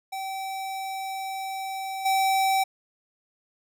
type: tone with level steps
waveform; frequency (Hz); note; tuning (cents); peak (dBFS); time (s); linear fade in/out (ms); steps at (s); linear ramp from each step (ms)
square; 771; G5; -29; -31 / -21; 0.12-2.64; 10; 2.05; 10
effects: none